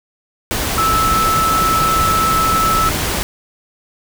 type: tone in noise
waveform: sine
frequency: 1311 Hz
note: E6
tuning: 10 cents flat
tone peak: -13 dBFS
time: 0.78-2.89 s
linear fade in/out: 0 ms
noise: pink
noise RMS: -19 dBFS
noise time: 0.51-3.23 s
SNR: +3 dB
effects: none

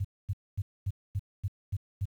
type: tone bursts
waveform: sine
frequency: 98 Hz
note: G2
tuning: in tune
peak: -27 dBFS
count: 8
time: 0-2.056 s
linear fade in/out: 10 ms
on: 47 ms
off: 240 ms
effects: 10-bit

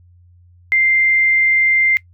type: tone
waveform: sine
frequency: 2093 Hz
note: C7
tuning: in tune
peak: -11 dBFS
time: 0.72-1.97 s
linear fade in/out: 0 ms
effects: noise-tail reverb RT60 0.1 s tail -20 dB re dry + added 88 Hz sine -45 dBFS peak until 2.13 s

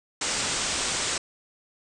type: low-pass noise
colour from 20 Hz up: white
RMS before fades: -28 dBFS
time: 0.21-1.18 s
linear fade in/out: 5 ms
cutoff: 8800 Hz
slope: 96 dB/octave
effects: none

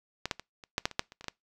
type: clicks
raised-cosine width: 0.2 ms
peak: -14 / -12 / -23 / -29 / -10 / -9 / -25 / -8 / -30 / -28 / -24 / -16 dBFS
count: 12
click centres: 0.256 / 0.312 / 0.396 / 0.638 / 0.781 / 0.855 / 0.913 / 0.994 / 1.121 / 1.21 / 1.243 / 1.283 s
effects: noise-tail reverb RT60 0.2 s tail -25 dB re dry

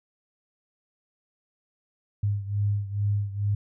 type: beating tone pair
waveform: sine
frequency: 101.5 / 103.8 Hz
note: G#2 / G#2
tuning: -39 / 0 cents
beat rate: 2.3 Hz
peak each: -25 / -29 dBFS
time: 2.23-3.55 s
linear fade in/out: 5 ms
effects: none

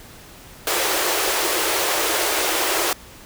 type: high-pass noise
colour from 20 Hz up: pink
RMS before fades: -21 dBFS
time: 0.67-2.93 s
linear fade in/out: 2 ms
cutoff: 320 Hz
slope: 96 dB/octave
effects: pink hiss -43 dBFS RMS until 3.25 s

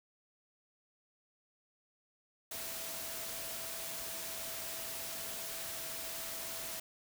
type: tone in noise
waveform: sine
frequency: 659.3 Hz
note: E5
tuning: in tune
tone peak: -52 dBFS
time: 2.51-6.8 s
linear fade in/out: 5 ms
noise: white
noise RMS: -42 dBFS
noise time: 2.51-6.8 s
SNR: -13 dB
effects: none

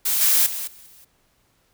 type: noise with level steps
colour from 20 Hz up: blue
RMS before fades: -21 / -17 / -29 / -46 / -49 dBFS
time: 0.05-1.05 s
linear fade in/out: 10 ms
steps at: 0.21 / 0.46 / 0.67 / 0.86 s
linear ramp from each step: 5 ms
effects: pink hiss -64 dBFS RMS until 1.73 s

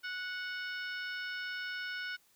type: harmonic tone with a mistuned harmonic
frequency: 737 Hz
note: F#5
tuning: 7 cents flat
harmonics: 2 / 3 / 4 / 5 / 6 / 7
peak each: -38 / -46 / -47 / -52 / -53 / -49 dBFS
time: 0.03-2.17 s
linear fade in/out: 20 ms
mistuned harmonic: 7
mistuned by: +47 cents
effects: white hiss -68 dBFS RMS until 2.35 s

